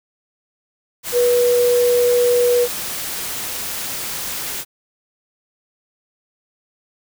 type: tone in noise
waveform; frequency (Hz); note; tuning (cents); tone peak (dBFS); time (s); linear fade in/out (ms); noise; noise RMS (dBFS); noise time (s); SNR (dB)
sine; 486.3; B4; -27; -12; 1.12-2.68; 50; white; -26; 1.03-4.65; +11
effects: none